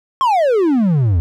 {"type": "exponential sweep", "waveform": "triangle", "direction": "down", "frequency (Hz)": [1105, 79.1], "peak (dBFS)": -9, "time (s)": [0.21, 1.2], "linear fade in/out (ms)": 0, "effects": []}